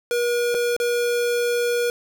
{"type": "tone with dropouts", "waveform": "square", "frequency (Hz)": 479.8, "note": "A#4", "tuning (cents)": 50, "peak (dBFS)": -20, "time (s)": [0.11, 1.9], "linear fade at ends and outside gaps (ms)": 1, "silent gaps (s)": [[0.544, 0.548], [0.765, 0.8]], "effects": []}